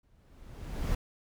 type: noise with exponential growth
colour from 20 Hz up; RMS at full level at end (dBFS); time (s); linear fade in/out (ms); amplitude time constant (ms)
brown; -28; 0.03-0.95; 5; 200
effects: none